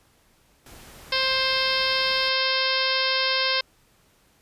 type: noise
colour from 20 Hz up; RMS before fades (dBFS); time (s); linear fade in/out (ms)
pink; -46; 0.66-2.29; 2
type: harmonic tone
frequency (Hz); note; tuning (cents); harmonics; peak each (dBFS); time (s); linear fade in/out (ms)
526; C5; +9; 1 / 2 / 3 / 4 / 5 / 6 / 7 / 8 / 9 / 10; -30 / -30 / -30 / -30 / -30 / -30 / -30 / -30 / -30 / -30; 1.12-3.61; 5
effects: pink hiss -61 dBFS RMS until 4.41 s + resampled to 32000 Hz